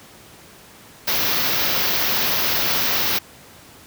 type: band-stop noise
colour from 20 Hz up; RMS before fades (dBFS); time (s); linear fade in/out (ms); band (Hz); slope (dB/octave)
white; -20; 1.07-3.19; 10; 5900 to 13000; 48
effects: pink hiss -45 dBFS RMS until 3.86 s + high-pass 80 Hz 12 dB/octave